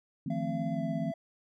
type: chord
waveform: sine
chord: F dominant seventh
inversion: third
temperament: equal with one note detuned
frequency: 155.56 / 172.61 / 220 / 261.6 Hz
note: Eb3 / F3 / A3 / C4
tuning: 0 / -20 / 0 / 0 cents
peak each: -36 dBFS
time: 0.26-1.12 s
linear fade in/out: 5 ms
type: tone with pitch glide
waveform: triangle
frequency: 679 to 667.3 Hz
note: F5 to E5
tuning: -49 to +21 cents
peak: -35 dBFS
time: 0.3-1.14 s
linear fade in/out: 5 ms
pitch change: -30 cents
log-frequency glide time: 0.73-0.79 s
effects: none